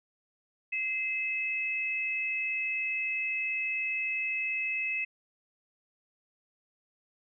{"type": "tone pair together", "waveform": "sine", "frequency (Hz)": [2073, 2588], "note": ["C7", "E7"], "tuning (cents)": [-17, -32], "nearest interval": "major third", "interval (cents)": 385, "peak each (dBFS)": [-35, -30], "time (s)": [0.72, 5.05], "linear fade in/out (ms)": 10, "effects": []}